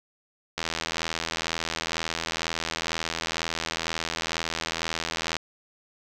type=click train; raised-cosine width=0.2 ms; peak=-10 dBFS; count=394; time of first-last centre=0.58-5.367 s; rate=82.1 Hz; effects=none